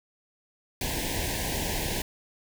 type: band-stop noise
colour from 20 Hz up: pink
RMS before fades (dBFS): -30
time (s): 0.81-2.02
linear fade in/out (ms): 2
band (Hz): 1000 to 1600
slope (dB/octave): 96
effects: none